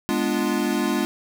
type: chord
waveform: square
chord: G# diminished seventh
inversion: none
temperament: equal with one note detuned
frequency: 207.7 / 246.9 / 293.7 / 347 Hz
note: G#3 / B3 / D4 / F4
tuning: 0 / 0 / 0 / -11 cents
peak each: -27 dBFS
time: 0.09-1.05 s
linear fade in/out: 0 ms
effects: none